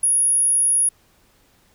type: tone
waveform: sine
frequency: 10430 Hz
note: E9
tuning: 19 cents flat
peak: -13 dBFS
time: 0.03-0.89 s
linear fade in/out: 5 ms
effects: tanh soft clip ceiling -12 dBFS + pink hiss -58 dBFS RMS until 1.74 s